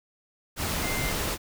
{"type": "tone in noise", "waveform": "sine", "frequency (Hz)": 2093, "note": "C7", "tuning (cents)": 0, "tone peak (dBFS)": -33, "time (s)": [0.81, 1.14], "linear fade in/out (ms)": 50, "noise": "pink", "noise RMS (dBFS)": -29, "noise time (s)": [0.56, 1.38], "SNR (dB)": -7, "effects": []}